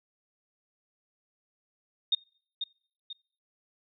sine tone with echo, 3687 Hz, A#7, 20 cents flat, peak -21 dBFS, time 2.12-2.15 s, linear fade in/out 5 ms, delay 490 ms, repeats 2, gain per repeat -8 dB, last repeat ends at 3.13 s, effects noise-tail reverb RT60 0.5 s tail -26 dB re dry

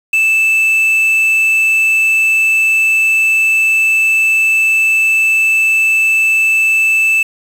triangle tone with quantisation, 2637 Hz, E7, in tune, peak -7 dBFS, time 0.13-7.23 s, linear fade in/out 5 ms, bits 5, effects none

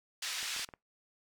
pink band-pass noise, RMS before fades -38 dBFS, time 0.22-0.65 s, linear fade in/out 5 ms, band 2300 to 7000 Hz, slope 12 dB/octave
clicks, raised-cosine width 0.5 ms, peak -32 dBFS, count 5, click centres 0.429 / 0.564 / 0.595 / 0.689 / 0.738 s
effects noise-tail reverb RT60 0.2 s tail -25 dB re dry

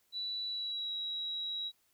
sine tone with pitch glide, 3951 to 3867 Hz, B7 to B7, 0 to -37 cents, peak -35 dBFS, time 0.12-1.72 s, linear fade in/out 50 ms, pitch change -37 cents, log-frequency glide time 0.46-0.93 s, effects white hiss -73 dBFS RMS until 1.93 s

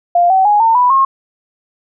sine tone with pitch steps, 698.5 / 761.7 / 830.7 / 905.8 / 987.8 / 1077.2 Hz, F5 / G5 / G#5 / A#5 / B5 / C#6, 0 / -50 / 0 / -50 / 0 / -50 cents, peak -7 dBFS, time 0.15-1.05 s, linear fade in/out 5 ms, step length 150 ms, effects none

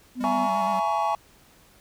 sine tone, 250 Hz, B3, 21 cents sharp, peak -27 dBFS, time 0.15-0.49 s, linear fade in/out 50 ms
square tone with vibrato, 196.8 Hz, G3, 7 cents sharp, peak -33 dBFS, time 0.2-0.8 s, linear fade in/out 10 ms, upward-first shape square, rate 8.5 Hz, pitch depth 45 cents each way
triangle chord, A# half-diminished seventh, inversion second, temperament just, 671.3 / 839.1 / 932.3 / 1118.8 Hz, E5 / G#5 / A#5 / C#6, +31 / +18 / 0 / +16 cents, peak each -27 / -23 / -29 / -26 dBFS, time 0.24-1.15 s, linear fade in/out 0 ms
effects pink hiss -56 dBFS RMS until 1.8 s

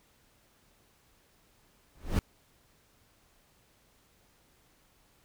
brown noise with exponential growth, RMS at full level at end -21 dBFS, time 1.95-2.19 s, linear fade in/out 1 ms, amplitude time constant 52 ms, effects pink hiss -66 dBFS RMS until 5.24 s

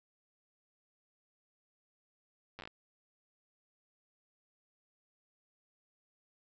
slowing click train, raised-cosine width 0.3 ms, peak -30 dBFS, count 7, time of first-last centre 2.59-2.675 s, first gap 9 ms, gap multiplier 1.18, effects resampled to 16000 Hz

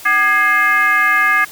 sine tone with frequency modulation, 1661.2 Hz, G#6, in tune, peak -10 dBFS, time 0.05-1.45 s, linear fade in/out 10 ms, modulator 451 Hz, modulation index 1.2, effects white hiss -36 dBFS RMS until 1.51 s

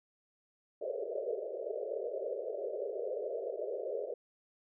pink band-pass noise, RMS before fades -38 dBFS, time 0.81-4.14 s, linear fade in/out 5 ms, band 390 to 630 Hz, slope 96 dB/octave, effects none

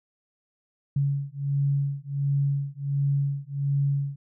sine beating tone pair, 139.7 / 141.1 Hz, C#3 / C#3, +14 / +31 cents, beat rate 1.4 Hz, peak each -26 dBFS, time 0.96-4.16 s, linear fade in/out 5 ms, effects none

